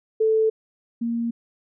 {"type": "tone pair in turn", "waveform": "sine", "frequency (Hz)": [440, 233.1], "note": ["A4", "A#3"], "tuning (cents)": [0, 0], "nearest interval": "major seventh", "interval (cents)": 1100, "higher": "first", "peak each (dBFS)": [-16, -22], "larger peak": "first", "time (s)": [[0.2, 0.5], [1.01, 1.31]], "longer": "neither", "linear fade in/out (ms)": 10, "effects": []}